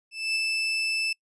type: tone with ADSR envelope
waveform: 30% pulse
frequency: 2637 Hz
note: E7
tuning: in tune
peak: -20 dBFS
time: 0.11-1.13 s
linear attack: 250 ms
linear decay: 4 ms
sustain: -2 dB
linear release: 6 ms
effects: noise-tail reverb RT60 0.1 s tail -26 dB re dry + resampled to 24000 Hz